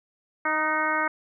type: harmonic tone with a mistuned harmonic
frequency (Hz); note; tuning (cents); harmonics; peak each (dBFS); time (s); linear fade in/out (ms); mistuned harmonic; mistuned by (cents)
311.1; D#4; 0; 1 / 2 / 3 / 4 / 5 / 6 / 7; -34 / -32 / -29 / -28 / -28 / -31 / -32; 0.45-1.08; 5; 5; -30
effects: none